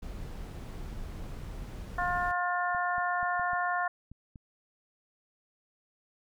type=noise; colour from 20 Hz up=brown; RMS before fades=-40 dBFS; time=0.02-2.32 s; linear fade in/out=10 ms
type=harmonic tone; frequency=355.4 Hz; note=F4; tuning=30 cents sharp; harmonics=2 / 3 / 4 / 5; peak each=-31 / -33 / -34 / -35 dBFS; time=1.98-3.88 s; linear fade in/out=5 ms
type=clicks; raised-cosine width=5 ms; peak=-35 dBFS; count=7; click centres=2.748 / 2.982 / 3.23 / 3.396 / 3.533 / 4.116 / 4.358 s
effects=none